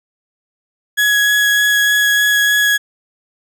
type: tone with vibrato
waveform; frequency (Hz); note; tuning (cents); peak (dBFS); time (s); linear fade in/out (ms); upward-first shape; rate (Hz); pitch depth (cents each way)
35% pulse; 1674; G#6; +13; -9; 0.97-2.78; 20; sine; 3.3; 8
effects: none